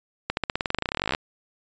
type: accelerating click train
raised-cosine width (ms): 0.3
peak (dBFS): -8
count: 26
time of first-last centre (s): 0.3-1.149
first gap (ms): 71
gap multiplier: 0.93
effects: resampled to 16000 Hz